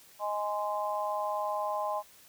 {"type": "chord", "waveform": "sine", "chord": "Ab major", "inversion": "second", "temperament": "just", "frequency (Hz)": [623, 830.6, 1038.3], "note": ["Eb5", "Ab5", "C6"], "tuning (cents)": [2, 0, -14], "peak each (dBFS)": -34, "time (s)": [0.19, 2.03], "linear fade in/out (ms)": 50, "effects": ["white hiss -57 dBFS RMS until 2.28 s"]}